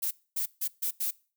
violet noise bursts at uneven times, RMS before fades -30 dBFS, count 5, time 0.02-0.11 / 0.36-0.46 / 0.61-0.68 / 0.82-0.91 / 1-1.11 s, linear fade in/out 10 ms, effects noise-tail reverb RT60 0.4 s tail -23 dB re dry

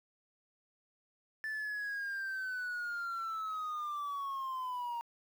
sine linear sweep, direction down, 1760 to 932.3 Hz, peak -33 dBFS, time 1.44-5.01 s, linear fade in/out 0 ms, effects tanh soft clip ceiling -35 dBFS + 10-bit

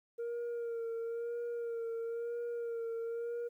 sine tone with vibrato, 466.2 Hz, A#4, in tune, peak -33 dBFS, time 0.18-3.49 s, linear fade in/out 20 ms, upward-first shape sine, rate 1 Hz, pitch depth 30 cents each way, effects tanh soft clip ceiling -35 dBFS + 12-bit

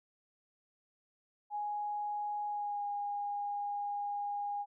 sine tone with pitch glide, 830.6 to 816.8 Hz, G#5 to G#5, 0 to -29 cents, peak -34 dBFS, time 1.5-4.66 s, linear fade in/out 50 ms, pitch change -29 cents, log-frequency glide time 2.47-2.85 s, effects none

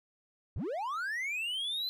triangle linear sweep, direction up, 55 to 4101 Hz, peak -31 dBFS, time 0.56-1.89 s, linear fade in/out 0 ms, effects none

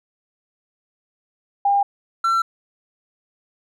sine / triangle tone pair in turn, 803 / 1348.9 Hz, G5 / E6, +41 / +39 cents, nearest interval major sixth, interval 898 cents, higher second, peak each -14 dBFS, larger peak neither, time 1.65-1.83 / 2.24-2.42 s, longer neither, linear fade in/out 5 ms, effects none

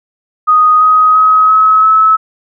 sine tone with pitch steps, 1244.5 / 1257.5 / 1270.6 / 1283.9 / 1297.3 Hz, D#6 / D#6 / D#6 / E6 / E6, 0 / +18 / +36 / -46 / -28 cents, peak -4 dBFS, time 0.47-2.17 s, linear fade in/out 20 ms, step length 340 ms, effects none

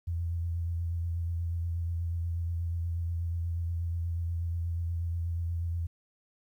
sine tone with vibrato, 84.6 Hz, E2, 45 cents sharp, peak -29 dBFS, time 0.07-5.87 s, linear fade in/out 10 ms, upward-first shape triangle, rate 8.3 Hz, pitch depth 32 cents each way, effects 11-bit

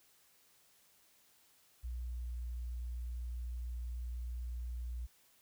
sine tone with pitch glide, 60.5 to 59.98 Hz, B1 to B1, -35 to -50 cents, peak -38 dBFS, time 1.83-5.07 s, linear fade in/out 20 ms, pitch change -15 cents, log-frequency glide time 1.95-2.42 s, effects white hiss -68 dBFS RMS until 5.41 s

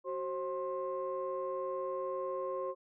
sine tone cluster, 375.1 / 533 / 1059 Hz, F#4 / C5 / C6, +24 / +32 / +21 cents, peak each -39 / -36 / -40 dBFS, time 0.04-2.75 s, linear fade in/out 50 ms, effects tanh soft clip ceiling -26 dBFS

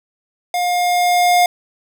square tone with level ramp, 711 Hz, F5, 31 cents sharp, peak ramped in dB -17 to -10 dBFS, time 0.54-1.46 s, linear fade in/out 2 ms, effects none

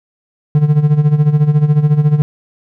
triangle tone with tremolo, 149.2 Hz, D3, 28 cents sharp, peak -3 dBFS, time 0.55-2.22 s, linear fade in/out 0 ms, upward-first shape sine, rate 14 Hz, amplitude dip 75%, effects none

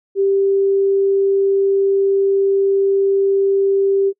sine tone, 392.7 Hz, G4, 3 cents sharp, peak -12 dBFS, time 0.15-4.13 s, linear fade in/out 50 ms, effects noise-tail reverb RT60 0.1 s tail -25 dB re dry

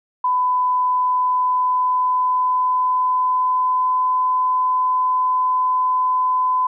sine tone with pitch glide, 1002 to 1012.5 Hz, B5 to B5, +25 to +43 cents, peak -15 dBFS, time 0.24-6.67 s, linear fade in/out 5 ms, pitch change +18 cents, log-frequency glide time 0.66-4 s, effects none

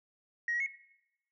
sine tone with pitch steps, 1886 / 1910 / 2182 Hz, A#6 / A#6 / C#7, +20 / +42 / -28 cents, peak -29 dBFS, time 0.48-0.663 s, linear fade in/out 2 ms, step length 61 ms, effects noise-tail reverb RT60 0.8 s tail -17 dB re dry + tanh soft clip ceiling -25 dBFS

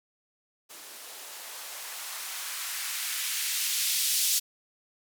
violet noise with band-pass filter sweep, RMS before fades -32 dBFS, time 0.69-4.4 s, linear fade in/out 20 ms, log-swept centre 330 to 4200 Hz, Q 0.99, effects none

